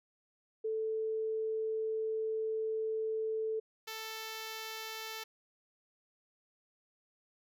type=tone pair in turn; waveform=sine / 5% pulse; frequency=440 / 441.7 Hz; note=A4 / A4; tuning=0 / +7 cents; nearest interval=unison; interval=7 cents; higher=second; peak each=-32 / -29 dBFS; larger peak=second; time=0.64-3.6 / 3.87-5.24 s; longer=first; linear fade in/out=10 ms; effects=none